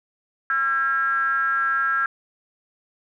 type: ring-modulated tone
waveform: triangle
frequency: 138.9 Hz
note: C#3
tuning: 4 cents sharp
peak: -14 dBFS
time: 0.5-2.06 s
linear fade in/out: 2 ms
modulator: 1490 Hz
effects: none